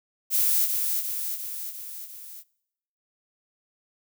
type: noise with echo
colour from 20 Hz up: violet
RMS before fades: -22 dBFS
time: 0.3-0.69 s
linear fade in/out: 50 ms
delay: 350 ms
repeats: 5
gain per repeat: -4 dB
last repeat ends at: 2.44 s
effects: noise-tail reverb RT60 0.8 s tail -23 dB re dry

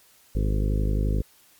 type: harmonic tone with a mistuned harmonic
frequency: 51.5 Hz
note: G#1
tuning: 14 cents flat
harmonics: 1 / 2 / 3 / 4 / 5 / 6 / 7 / 8 / 9 / 10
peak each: -22 / -28 / -32 / -34 / -36 / -38 / -39 / -40 / -41 / -42 dBFS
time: 0.35-1.22 s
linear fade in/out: 5 ms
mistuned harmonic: 9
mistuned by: -45 cents
effects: white hiss -57 dBFS RMS until 1.59 s + MP3 96 kbps

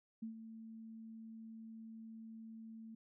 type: tone with ADSR envelope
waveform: sine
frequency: 223.6 Hz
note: A3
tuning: 28 cents sharp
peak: -40 dBFS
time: 0.22-2.95 s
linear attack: 9 ms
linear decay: 110 ms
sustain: -9 dB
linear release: 6 ms
effects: none

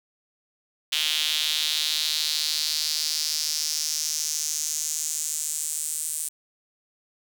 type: tone with high-pass filter sweep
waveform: sawtooth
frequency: 153.5 Hz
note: D#3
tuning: 23 cents flat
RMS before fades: -27 dBFS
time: 0.92-6.29 s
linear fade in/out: 10 ms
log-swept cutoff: 3200 to 8700 Hz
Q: 3.4
effects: none

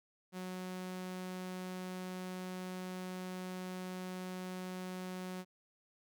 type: tone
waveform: sawtooth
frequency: 183.9 Hz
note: F#3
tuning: 10 cents flat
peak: -37 dBFS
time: 0.32-5.45 s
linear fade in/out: 50 ms
effects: none

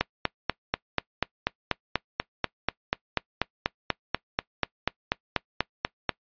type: click train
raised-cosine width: 0.3 ms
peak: -6 dBFS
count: 26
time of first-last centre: 0.01-6.093 s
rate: 4.11 Hz
effects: noise-tail reverb RT60 0.1 s tail -23 dB re dry + resampled to 11025 Hz

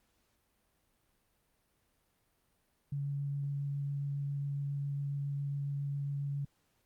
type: tone with vibrato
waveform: sine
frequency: 141.3 Hz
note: C#3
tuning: 34 cents sharp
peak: -33 dBFS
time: 2.92-6.45 s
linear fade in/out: 5 ms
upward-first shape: triangle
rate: 7.3 Hz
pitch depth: 9 cents each way
effects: pink hiss -75 dBFS RMS until 6.85 s + Opus 48 kbps

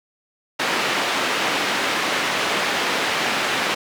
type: band-pass noise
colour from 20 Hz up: white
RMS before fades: -22 dBFS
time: 0.59-3.75 s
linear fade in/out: 10 ms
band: 220 to 2700 Hz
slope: 12 dB/octave
effects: none

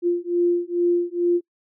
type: beating tone pair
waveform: sine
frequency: 347.6 / 349.9 Hz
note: F4 / F4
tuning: -8 / +3 cents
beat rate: 2.3 Hz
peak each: -21 dBFS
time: 0.02-1.41 s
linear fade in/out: 50 ms
effects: noise-tail reverb RT60 0.1 s tail -26 dB re dry

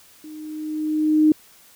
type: tone with level ramp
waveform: sine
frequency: 307.9 Hz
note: D#4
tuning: 18 cents flat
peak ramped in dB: -36 to -10 dBFS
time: 0.24-1.32 s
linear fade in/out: 2 ms
effects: white hiss -51 dBFS RMS until 1.75 s

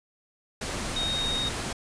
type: tone in noise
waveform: sine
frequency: 3729 Hz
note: A#7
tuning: in tune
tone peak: -27 dBFS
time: 0.96-1.49 s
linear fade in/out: 5 ms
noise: pink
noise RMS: -32 dBFS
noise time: 0.61-1.73 s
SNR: +2 dB
effects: resampled to 22050 Hz

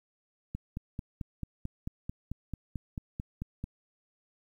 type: click train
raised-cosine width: 5 ms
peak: -23 dBFS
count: 15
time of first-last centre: 0.55-3.641 s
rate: 4.53 Hz
effects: 10-bit

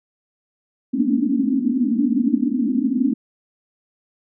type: band-pass noise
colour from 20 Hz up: white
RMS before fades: -19 dBFS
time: 0.93-3.14 s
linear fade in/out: 10 ms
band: 220 to 290 Hz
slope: 96 dB/octave
effects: none

